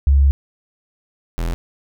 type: tone pair in turn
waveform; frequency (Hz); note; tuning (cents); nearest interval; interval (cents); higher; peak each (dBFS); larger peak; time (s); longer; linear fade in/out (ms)
sine / 45% pulse; 69.3 / 41.85; C#2 / E1; 0 / +27; major sixth; 873; first; -9 / -19; first; 0.07-0.31 / 1.38-1.54; first; 0
effects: none